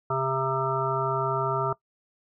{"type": "harmonic tone", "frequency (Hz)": 133, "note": "C3", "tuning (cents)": 29, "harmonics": [1, 3, 5, 7, 9, 10], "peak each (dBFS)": [-31, -31, -31, -31, -31, -31], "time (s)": [0.1, 1.73], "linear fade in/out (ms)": 5, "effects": ["noise-tail reverb RT60 0.1 s tail -20 dB re dry"]}